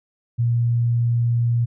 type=tone; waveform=sine; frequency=118.4 Hz; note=A#2; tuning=27 cents sharp; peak=-16 dBFS; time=0.38-1.66 s; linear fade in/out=20 ms; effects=none